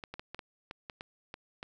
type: clicks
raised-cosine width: 0.3 ms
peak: -25 dBFS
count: 10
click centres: 0.038 / 0.14 / 0.195 / 0.346 / 0.392 / 0.711 / 0.898 / 1.009 / 1.341 / 1.629 s
effects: none